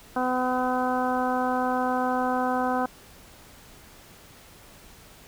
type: harmonic tone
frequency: 253.1 Hz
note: B3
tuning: 43 cents sharp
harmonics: 1 / 2 / 3 / 4 / 5 / 6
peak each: -28 / -30 / -27 / -31 / -33 / -35 dBFS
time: 0.16-2.86 s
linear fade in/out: 5 ms
effects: pink hiss -50 dBFS RMS until 5.27 s